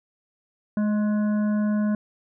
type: harmonic tone with a mistuned harmonic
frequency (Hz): 210.9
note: G#3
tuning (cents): +27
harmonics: 1 / 3 / 5 / 7 / 8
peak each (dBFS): -20 / -34 / -41 / -41 / -48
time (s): 0.77-1.95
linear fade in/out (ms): 2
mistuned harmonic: 3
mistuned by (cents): -23
effects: none